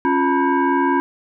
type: tone with frequency modulation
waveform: sine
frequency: 350.6 Hz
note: F4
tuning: 7 cents sharp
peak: -14 dBFS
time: 0.05-1 s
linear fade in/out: 0 ms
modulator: 626 Hz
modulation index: 1.6
effects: none